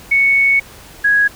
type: tone pair in turn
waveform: sine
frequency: 2217 / 1660.3 Hz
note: C#7 / G#6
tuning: 0 / -1 cents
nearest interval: perfect fourth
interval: 501 cents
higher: first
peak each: -9 dBFS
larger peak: neither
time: 0.11-0.6 / 1.04-1.28 s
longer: first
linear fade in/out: 10 ms
effects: pink hiss -39 dBFS RMS until 1.35 s